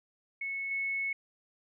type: tone with level steps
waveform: sine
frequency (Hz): 2200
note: C#7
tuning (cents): -14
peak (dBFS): -33 / -30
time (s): 0.41-1.13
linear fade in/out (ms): 5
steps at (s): 0.71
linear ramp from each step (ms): 2
effects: none